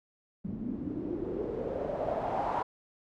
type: noise with low-pass filter sweep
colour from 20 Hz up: white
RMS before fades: -34 dBFS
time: 0.44-2.63 s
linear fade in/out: 10 ms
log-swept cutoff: 210 to 930 Hz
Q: 4.8
effects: none